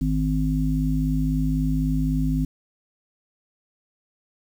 harmonic tone, 51.91 Hz, G#1, in tune, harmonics 1 / 3 / 5, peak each -24 / -24 / -24 dBFS, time 0.01-2.45 s, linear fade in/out 5 ms, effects 8-bit

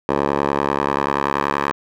10% pulse tone with band-pass filter sweep, 70.4 Hz, C#2, 27 cents sharp, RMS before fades -20 dBFS, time 0.09-1.72 s, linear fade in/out 0 ms, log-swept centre 690 to 1200 Hz, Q 1.4, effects none

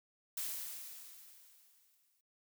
blue noise with exponential decay, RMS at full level -38 dBFS, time 0.37-2.21 s, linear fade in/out 5 ms, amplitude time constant 400 ms, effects noise-tail reverb RT60 0.1 s tail -21 dB re dry

